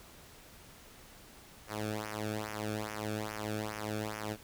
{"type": "tone with flanger", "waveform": "sawtooth", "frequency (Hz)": 107, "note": "A2", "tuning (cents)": -48, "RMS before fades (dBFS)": -38, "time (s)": [1.67, 4.37], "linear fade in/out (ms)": 50, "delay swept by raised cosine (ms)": [0.24, 1.03], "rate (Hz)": 2.4, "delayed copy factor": -1, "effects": ["pink hiss -55 dBFS RMS until 4.43 s"]}